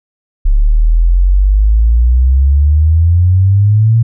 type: exponential sweep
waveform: sine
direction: up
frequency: 34.69 to 116.5 Hz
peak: -5 dBFS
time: 0.45-4.03 s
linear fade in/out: 10 ms
effects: none

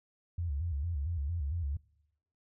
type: tone with vibrato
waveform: sine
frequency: 77.78 Hz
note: D#2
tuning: in tune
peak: -31 dBFS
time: 0.38-1.77 s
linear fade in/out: 5 ms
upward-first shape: square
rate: 4.4 Hz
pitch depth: 170 cents each way
effects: noise-tail reverb RT60 0.9 s tail -24 dB re dry

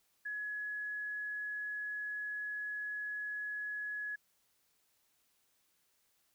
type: tone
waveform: sine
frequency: 1688 Hz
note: G#6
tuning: 28 cents sharp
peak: -37 dBFS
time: 0.25-4.16 s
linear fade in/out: 10 ms
effects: white hiss -75 dBFS RMS until 6.34 s

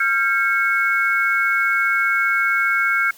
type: tone cluster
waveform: sine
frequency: 1380 / 1595 / 2200 Hz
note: F6 / G6 / C#7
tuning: -21 / +30 / -14 cents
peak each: -20 dBFS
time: 0-3.11 s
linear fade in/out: 5 ms
effects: white hiss -46 dBFS RMS until 3.17 s

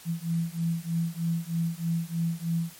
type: beating tone pair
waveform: sine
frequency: 165.2 / 168.4 Hz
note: E3 / E3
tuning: +4 / +37 cents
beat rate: 3.2 Hz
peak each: -29 dBFS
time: 0.05-2.74 s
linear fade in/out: 50 ms
effects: white hiss -49 dBFS RMS until 2.79 s + MP3 64 kbps

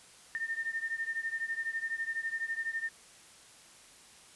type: beating tone pair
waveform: sine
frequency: 1809 / 1821 Hz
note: A6 / A#6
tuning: +48 / -41 cents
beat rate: 12 Hz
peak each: -35 / -37 dBFS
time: 0.35-2.89 s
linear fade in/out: 0 ms
effects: white hiss -56 dBFS RMS until 4.35 s + resampled to 24000 Hz

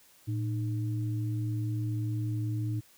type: tone pair together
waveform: sine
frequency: 112.8 / 305.7 Hz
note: A2 / D#4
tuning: +44 / -30 cents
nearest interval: octave + perfect fourth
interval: 1726 cents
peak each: -29 / -38 dBFS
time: 0.27-2.81 s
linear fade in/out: 20 ms
effects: white hiss -60 dBFS RMS until 2.97 s

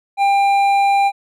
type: tone with hard clipping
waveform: triangle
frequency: 796 Hz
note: G5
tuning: 26 cents sharp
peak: -13 dBFS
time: 0.17-1.12 s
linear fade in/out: 50 ms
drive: 11 dB
effects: none

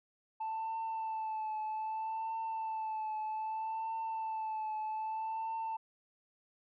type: tone with vibrato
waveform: sine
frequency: 880 Hz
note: A5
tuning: in tune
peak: -33 dBFS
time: 0.4-5.77 s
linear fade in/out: 10 ms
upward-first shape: triangle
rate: 0.63 Hz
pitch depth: 36 cents each way
effects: tanh soft clip ceiling -33 dBFS

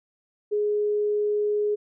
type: tone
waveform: sine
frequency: 417.3 Hz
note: G#4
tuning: 8 cents sharp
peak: -21 dBFS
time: 0.51-1.76 s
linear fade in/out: 20 ms
effects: none

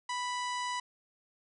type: harmonic tone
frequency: 987.8 Hz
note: B5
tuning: in tune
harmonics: 1 / 2 / 3 / 4 / 5 / 6 / 7 / 8 / 9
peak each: -34 / -40 / -44 / -46 / -48 / -50 / -51 / -52 / -53 dBFS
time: 0.09-0.8 s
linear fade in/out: 5 ms
effects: none

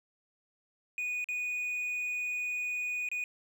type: tone with dropouts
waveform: triangle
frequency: 2471 Hz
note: D#7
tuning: 13 cents flat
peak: -30 dBFS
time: 0.98-3.24 s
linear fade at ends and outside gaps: 1 ms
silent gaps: 1.243-1.287 / 3.088-3.115 s
effects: none

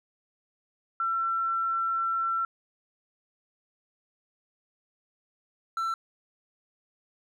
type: tone pair in turn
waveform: sine / triangle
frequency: 1348 / 1340.2 Hz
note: E6 / E6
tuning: +38 / +28 cents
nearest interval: unison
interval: 10 cents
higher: first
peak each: -25 dBFS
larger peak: neither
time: 1-2.45 / 5.77-5.94 s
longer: first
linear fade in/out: 2 ms
effects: none

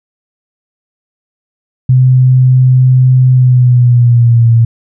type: tone with pitch glide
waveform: sine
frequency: 128.3 to 115.63 Hz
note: C3 to A#2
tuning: -34 to -14 cents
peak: -3 dBFS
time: 1.89-4.65 s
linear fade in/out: 5 ms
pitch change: -180 cents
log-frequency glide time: 3.3-4.52 s
effects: none

